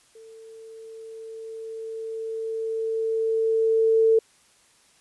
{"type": "tone with level ramp", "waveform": "sine", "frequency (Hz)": 447, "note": "A4", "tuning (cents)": 27, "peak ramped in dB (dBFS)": [-44, -14], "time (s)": [0.15, 4.19], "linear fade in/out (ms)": 5, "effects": ["white hiss -59 dBFS RMS until 5 s", "resampled to 24000 Hz"]}